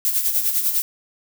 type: noise with tremolo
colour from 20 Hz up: violet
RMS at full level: -18 dBFS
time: 0.05-0.82 s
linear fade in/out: 0 ms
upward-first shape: sine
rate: 10 Hz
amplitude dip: 60%
effects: none